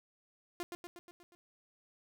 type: tone with echo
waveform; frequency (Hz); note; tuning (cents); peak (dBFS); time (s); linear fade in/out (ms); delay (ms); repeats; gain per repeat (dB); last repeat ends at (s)
sawtooth; 349.2; F4; 0; -33; 0.6-0.63; 0; 120; 6; -4; 1.35
effects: none